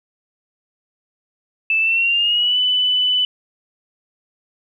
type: tone with pitch glide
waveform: sine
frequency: 2637 to 2994 Hz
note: E7 to F#7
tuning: 0 to +20 cents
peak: -14 dBFS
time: 1.7-3.25 s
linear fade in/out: 2 ms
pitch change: +220 cents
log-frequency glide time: 1.8-2.58 s
effects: 9-bit